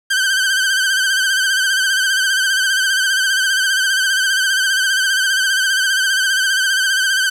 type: tone with vibrato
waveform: sawtooth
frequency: 1550 Hz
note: G6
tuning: 20 cents flat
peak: -10 dBFS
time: 0.1-7.3 s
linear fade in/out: 10 ms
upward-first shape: sine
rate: 15 Hz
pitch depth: 60 cents each way
effects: low-pass 11000 Hz 12 dB/octave + 7-bit